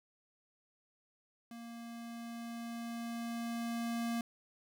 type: tone with level ramp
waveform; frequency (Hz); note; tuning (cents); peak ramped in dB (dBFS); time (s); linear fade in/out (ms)
square; 233.1; A#3; 0; -47 to -34; 1.51-4.21; 2
effects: none